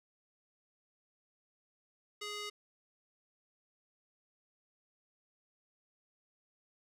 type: tone with band-pass filter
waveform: square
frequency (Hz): 415.3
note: G#4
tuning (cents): 0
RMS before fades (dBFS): -42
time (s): 2.21-2.5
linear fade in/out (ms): 10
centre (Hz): 3700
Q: 0.85
effects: none